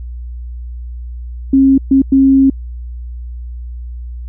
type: tone bursts at uneven times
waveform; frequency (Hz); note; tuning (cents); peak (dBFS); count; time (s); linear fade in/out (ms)
sine; 270; C#4; -45; -5; 3; 1.53-1.78 / 1.91-2.02 / 2.12-2.5; 5
effects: added 60 Hz sine -23 dBFS peak until 4.28 s